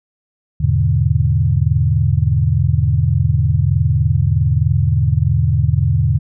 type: chord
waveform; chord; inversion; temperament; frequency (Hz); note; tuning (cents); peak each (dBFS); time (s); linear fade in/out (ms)
sine; E dominant seventh; none; equal; 82.41 / 103.83 / 123.47 / 146.83; E2 / G#2 / B2 / D3; 0 / 0 / 0 / 0; -17; 0.6-6.19; 10
effects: none